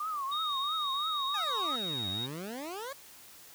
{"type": "tone with vibrato", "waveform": "sine", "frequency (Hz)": 1174.7, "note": "D6", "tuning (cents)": 0, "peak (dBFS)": -32, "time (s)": [0, 1.76], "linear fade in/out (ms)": 5, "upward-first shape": "triangle", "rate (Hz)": 3, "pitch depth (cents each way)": 190}
{"type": "tone with pitch glide", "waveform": "sine", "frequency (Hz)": [3729, 3757], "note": ["A#7", "A#7"], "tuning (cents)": [0, 13], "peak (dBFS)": -33, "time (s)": [0.31, 2.27], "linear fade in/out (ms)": 20, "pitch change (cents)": 13, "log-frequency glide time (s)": [0.58, 1.03]}
{"type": "exponential two-way sweep", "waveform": "20% pulse", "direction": "down then up", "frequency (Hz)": [889, 89.6, 571], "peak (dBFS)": -33, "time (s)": [1.34, 2.93], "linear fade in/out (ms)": 5, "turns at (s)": 2.09}
{"effects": ["white hiss -53 dBFS RMS until 3.54 s"]}